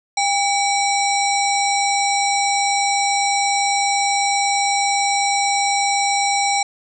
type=harmonic tone with a mistuned harmonic; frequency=801 Hz; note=G5; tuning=37 cents sharp; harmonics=1 / 3 / 5 / 7 / 9 / 10; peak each=-18 / -23 / -25 / -26 / -28 / -28 dBFS; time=0.17-6.63 s; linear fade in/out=5 ms; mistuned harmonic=3; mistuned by=-95 cents; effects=none